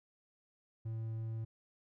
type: tone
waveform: triangle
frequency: 112.1 Hz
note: A2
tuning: 33 cents sharp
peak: -35 dBFS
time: 0.85-1.45 s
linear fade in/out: 10 ms
effects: none